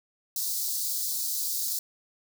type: high-pass noise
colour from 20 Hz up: white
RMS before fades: -30 dBFS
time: 0.36-1.79 s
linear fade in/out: 2 ms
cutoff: 4100 Hz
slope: 48 dB/octave
effects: none